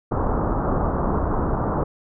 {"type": "low-pass noise", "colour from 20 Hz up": "pink", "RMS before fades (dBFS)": -22, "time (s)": [0.11, 1.84], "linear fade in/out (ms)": 10, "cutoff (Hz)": 1300, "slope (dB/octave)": 48, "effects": []}